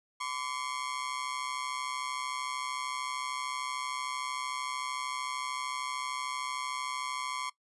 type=ring-modulated tone; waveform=sawtooth; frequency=1084 Hz; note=C#6; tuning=39 cents flat; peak=-27 dBFS; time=0.2-7.5 s; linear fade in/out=10 ms; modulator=66.6 Hz; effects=noise-tail reverb RT60 0.1 s tail -19 dB re dry + resampled to 24000 Hz